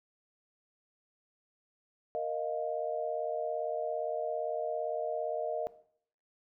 sine chord, Bb suspended fourth, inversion none, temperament just, 466.2 / 621.6 / 699.2 Hz, Bb4 / Eb5 / F5, 0 / -2 / +2 cents, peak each -37 / -34 / -37 dBFS, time 2.15-5.67 s, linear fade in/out 0 ms, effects noise-tail reverb RT60 0.6 s tail -17 dB re dry

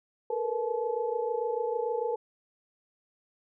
sine tone cluster, 430.4 / 461.8 / 488.5 / 863 Hz, A4 / A#4 / B4 / A5, -38 / -16 / -19 / -34 cents, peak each -38 / -31 / -32 / -35 dBFS, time 0.3-2.16 s, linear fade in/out 5 ms, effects none

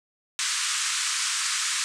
white band-pass noise, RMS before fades -27 dBFS, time 0.39-1.84 s, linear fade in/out 0 ms, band 1100 to 8800 Hz, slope 48 dB/octave, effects none

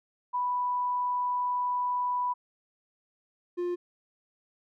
sine / triangle tone pair in turn, 987.8 / 352.9 Hz, B5 / F4, 0 / +18 cents, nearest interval octave + tritone, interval 1782 cents, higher first, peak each -26 dBFS, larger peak neither, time 0.33-2.34 / 3.57-3.76 s, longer first, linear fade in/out 20 ms, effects none

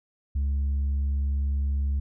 sine tone, 69.8 Hz, C#2, 13 cents sharp, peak -20 dBFS, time 0.35-2 s, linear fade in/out 10 ms, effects tanh soft clip ceiling -22 dBFS

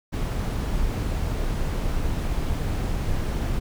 brown noise, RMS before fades -25 dBFS, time 0.12-3.6 s, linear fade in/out 20 ms, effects none

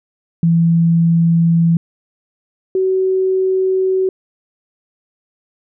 sine tone pair in turn, 167.1 / 377.1 Hz, E3 / F#4, +24 / +33 cents, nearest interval octave + major second, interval 1409 cents, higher second, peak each -9 / -12 dBFS, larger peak first, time 0.43-1.77 / 2.75-4.09 s, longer neither, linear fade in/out 2 ms, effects none

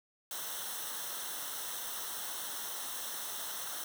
white noise with comb filter, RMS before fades -40 dBFS, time 0.31-3.84 s, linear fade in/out 2 ms, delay 0.42 ms, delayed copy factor -0.75, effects none

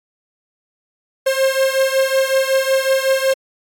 45% pulse beating tone pair, 531 / 536.4 Hz, C5 / C5, +25 / +43 cents, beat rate 5.4 Hz, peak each -16 / -18 dBFS, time 1.26-3.34 s, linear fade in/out 10 ms, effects AAC 64 kbps

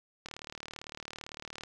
click train, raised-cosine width 0.2 ms, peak -24 dBFS, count 53, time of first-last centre 0.26-1.636 s, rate 37.8 Hz, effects none

